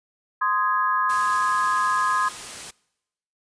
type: chord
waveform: sine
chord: Ab major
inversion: first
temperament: just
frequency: 1038.3 / 1245.9 / 1661.2 Hz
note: C6 / Eb6 / Ab6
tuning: -14 / +2 / 0 cents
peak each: -22 / -24 / -26 dBFS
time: 0.41-2.29 s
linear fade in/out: 10 ms
type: noise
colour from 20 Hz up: white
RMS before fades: -36 dBFS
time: 1.09-2.71 s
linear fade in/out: 10 ms
effects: noise-tail reverb RT60 0.9 s tail -24 dB re dry + resampled to 22050 Hz